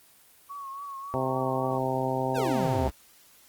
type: tone with vibrato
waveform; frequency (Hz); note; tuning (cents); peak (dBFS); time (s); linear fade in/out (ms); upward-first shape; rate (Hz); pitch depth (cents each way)
sine; 1108.7; C#6; 0; -35; 0.49-1.79; 20; triangle; 3.6; 57
type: harmonic tone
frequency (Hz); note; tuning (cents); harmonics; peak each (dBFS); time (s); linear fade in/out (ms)
130.81; C3; 0; 1 / 2 / 3 / 4 / 5 / 6 / 7; -33 / -33 / -33 / -33 / -33 / -33 / -33; 1.14-2.88; 0
type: exponential sweep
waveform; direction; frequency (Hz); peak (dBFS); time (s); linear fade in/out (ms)
square; down; 569 to 59; -29; 2.34-2.91; 20
effects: white hiss -57 dBFS RMS until 3.48 s + Opus 24 kbps